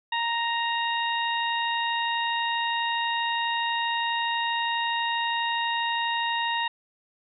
harmonic tone, 932.3 Hz, A#5, in tune, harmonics 1 / 2 / 3 / 4, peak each -27 / -30 / -32 / -33 dBFS, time 0.12-6.68 s, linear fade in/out 5 ms, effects none

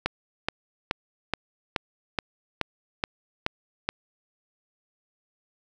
click train, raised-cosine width 0.3 ms, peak -8 dBFS, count 10, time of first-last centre 0.06-3.89 s, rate 2.35 Hz, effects none

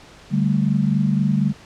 sine chord, D suspended fourth, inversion none, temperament equal, 146.83 / 196 / 220 Hz, D3 / G3 / A3, 0 / 0 / 0 cents, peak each -20 / -19 / -22 dBFS, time 0.3-1.54 s, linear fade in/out 50 ms, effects pink hiss -45 dBFS RMS until 1.65 s + low-pass 6000 Hz 12 dB/octave

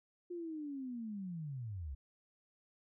sine linear sweep, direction down, 356.9 to 62.1 Hz, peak -40 dBFS, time 0.3-1.95 s, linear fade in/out 10 ms, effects none

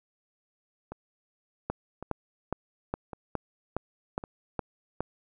two click trains, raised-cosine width 1 ms, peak -15 / -24 dBFS, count 9 / 4, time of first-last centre 1.7-5.006 / 0.92-4.239 s, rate 2.42 / 0.904 Hz, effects none

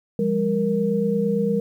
sine tone cluster, 174.3 / 203.1 / 467.2 Hz, F3 / G#3 / A#4, -3 / -38 / +4 cents, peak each -26 / -22 / -22 dBFS, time 0.19-1.6 s, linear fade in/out 2 ms, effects 9-bit

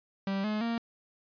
45% pulse tone with pitch steps, 195.2 / 212.9 / 232.1 Hz, G3 / G#3 / A#3, -7 / +43 / -7 cents, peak -29 dBFS, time 0.27-0.78 s, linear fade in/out 2 ms, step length 170 ms, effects resampled to 11025 Hz

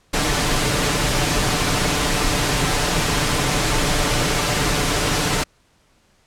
pink noise with comb filter, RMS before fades -19 dBFS, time 0.13-5.44 s, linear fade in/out 10 ms, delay 6.8 ms, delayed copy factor +0.5, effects pink hiss -59 dBFS RMS until 6.26 s + low-pass 9000 Hz 12 dB/octave

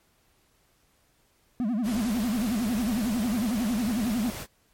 triangle tone with vibrato, 226.5 Hz, A#3, 50 cents flat, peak -22 dBFS, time 1.6-4.3 s, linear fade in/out 0 ms, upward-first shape sine, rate 11 Hz, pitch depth 210 cents each way
pink noise, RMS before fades -37 dBFS, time 1.83-4.47 s, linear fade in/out 50 ms
effects pink hiss -66 dBFS RMS until 4.73 s + MP3 64 kbps

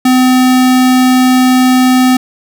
square tone, 255.1 Hz, C4, 44 cents flat, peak -6 dBFS, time 0.05-2.17 s, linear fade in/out 5 ms, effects none

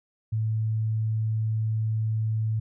sine tone, 110 Hz, A2, in tune, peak -23 dBFS, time 0.32-2.6 s, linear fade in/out 10 ms, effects none

